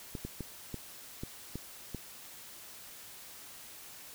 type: clicks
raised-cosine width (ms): 3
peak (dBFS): -25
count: 7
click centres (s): 0.152 / 0.25 / 0.407 / 0.743 / 1.235 / 1.556 / 1.947
effects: white hiss -50 dBFS RMS until 4.14 s